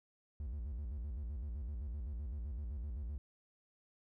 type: tone with vibrato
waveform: triangle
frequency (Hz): 65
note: C2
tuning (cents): -11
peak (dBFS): -37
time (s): 0.4-3.18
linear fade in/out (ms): 0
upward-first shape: square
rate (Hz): 7.8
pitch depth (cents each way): 220
effects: none